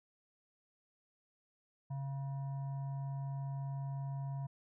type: tone with frequency modulation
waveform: sine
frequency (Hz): 137.2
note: C#3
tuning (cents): -17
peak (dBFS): -37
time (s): 1.9-4.47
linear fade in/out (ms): 10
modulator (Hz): 826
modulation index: 0.28
effects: none